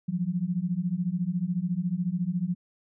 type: beating tone pair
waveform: sine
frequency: 169.8 / 183.8 Hz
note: F3 / F#3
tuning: -48 / -11 cents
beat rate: 14 Hz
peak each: -29 / -28 dBFS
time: 0.08-2.55 s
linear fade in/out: 10 ms
effects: none